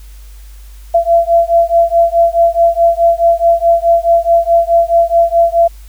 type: beating tone pair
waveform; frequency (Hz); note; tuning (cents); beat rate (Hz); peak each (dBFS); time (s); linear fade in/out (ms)
sine; 675 / 679.7; E5 / F5; +41 / -47; 4.7; -10; 0.94-5.68; 10
effects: added 50 Hz sine -31 dBFS peak until 5.88 s + white hiss -46 dBFS RMS until 5.88 s